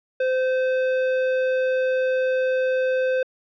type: tone with tanh clipping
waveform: sine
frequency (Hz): 516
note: C5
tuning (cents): -24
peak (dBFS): -21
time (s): 0.2-3.23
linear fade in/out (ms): 5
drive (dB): 15
effects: low-pass 3000 Hz 12 dB/octave